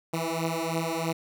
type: beating tone pair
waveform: 10% pulse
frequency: 162.6 / 165.7 Hz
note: E3 / E3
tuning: -23 / +9 cents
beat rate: 3.1 Hz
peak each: -22 dBFS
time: 0.13-1.13 s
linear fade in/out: 10 ms
effects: none